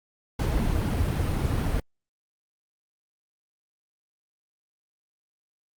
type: noise with flanger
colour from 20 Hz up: brown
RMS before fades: -25 dBFS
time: 0.39-1.8 s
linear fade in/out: 5 ms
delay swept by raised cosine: 1.6 to 5.5 ms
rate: 4 Hz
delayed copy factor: -0.6
effects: Opus 48 kbps